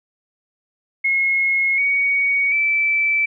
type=tone with pitch steps; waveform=sine; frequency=2166 / 2242 / 2321 Hz; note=C#7 / C#7 / D7; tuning=-41 / +19 / -21 cents; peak=-15 dBFS; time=1.04-3.26 s; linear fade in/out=10 ms; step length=740 ms; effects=none